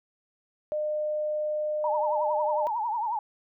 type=tone; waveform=sine; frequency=606 Hz; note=D#5; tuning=46 cents flat; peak=-26 dBFS; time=0.72-2.67 s; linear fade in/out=0 ms
type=tone with vibrato; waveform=sine; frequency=900 Hz; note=A5; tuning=39 cents sharp; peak=-26 dBFS; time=1.84-3.19 s; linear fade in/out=2 ms; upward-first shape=triangle; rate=11 Hz; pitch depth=160 cents each way
effects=none